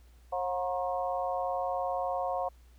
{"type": "harmonic tone with a mistuned harmonic", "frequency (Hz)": 180.2, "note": "F#3", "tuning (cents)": -45, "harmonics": [3, 4, 5, 6], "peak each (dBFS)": [-34, -32, -38, -39], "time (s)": [0.32, 2.49], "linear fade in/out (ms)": 10, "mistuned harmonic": 5, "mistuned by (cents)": 80, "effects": ["added 60 Hz sine -54 dBFS peak until 2.78 s", "pink hiss -67 dBFS RMS until 2.78 s"]}